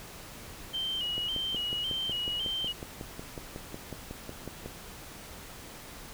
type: tone with vibrato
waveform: sine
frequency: 3014 Hz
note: F#7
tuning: 31 cents sharp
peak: -30 dBFS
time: 0.73-2.73 s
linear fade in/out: 20 ms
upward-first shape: square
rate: 1.8 Hz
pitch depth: 63 cents each way
type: click train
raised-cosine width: 2 ms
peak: -25 dBFS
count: 20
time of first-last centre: 1.18-4.66 s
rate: 5.46 Hz
effects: pink hiss -46 dBFS RMS until 6.13 s